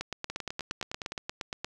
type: two click trains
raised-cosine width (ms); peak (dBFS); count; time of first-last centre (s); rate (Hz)
0.2; -16 / -18; 15 / 9; 0.01-1.646 / 0.3-1.121; 8.56 / 9.75
effects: none